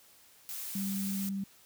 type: noise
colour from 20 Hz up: blue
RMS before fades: -40 dBFS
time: 0.49-1.29 s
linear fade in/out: 0 ms
type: tone with vibrato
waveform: sine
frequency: 196 Hz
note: G3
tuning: in tune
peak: -32 dBFS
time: 0.75-1.44 s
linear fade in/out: 5 ms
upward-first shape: sine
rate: 18 Hz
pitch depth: 11 cents each way
effects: white hiss -60 dBFS RMS until 1.65 s